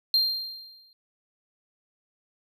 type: tone with exponential decay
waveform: triangle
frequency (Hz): 4186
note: C8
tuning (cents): 0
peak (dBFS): -16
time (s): 0.14-0.93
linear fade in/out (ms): 1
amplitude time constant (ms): 170
effects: none